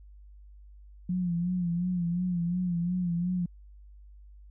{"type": "tone with vibrato", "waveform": "sine", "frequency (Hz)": 176.1, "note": "F3", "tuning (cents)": 15, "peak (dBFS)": -26, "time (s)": [1.09, 3.46], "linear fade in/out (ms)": 5, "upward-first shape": "sine", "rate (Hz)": 2.8, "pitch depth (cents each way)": 65, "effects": ["added 50 Hz sine -48 dBFS peak until 4.5 s"]}